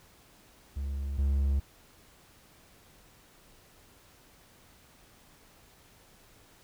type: tone pair in turn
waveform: triangle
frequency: 69.3 / 69.3 Hz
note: C#2 / C#2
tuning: 0 / 0 cents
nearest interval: unison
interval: 0 cents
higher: neither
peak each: -29 / -22 dBFS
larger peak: second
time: 0.76-1.18 / 1.18-1.6 s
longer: neither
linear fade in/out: 10 ms
effects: pink hiss -59 dBFS RMS until 6.63 s